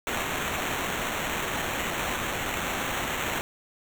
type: noise with sample-and-hold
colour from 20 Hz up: violet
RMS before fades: -30 dBFS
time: 0.07-3.41 s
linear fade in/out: 0 ms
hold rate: 4900 Hz
effects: none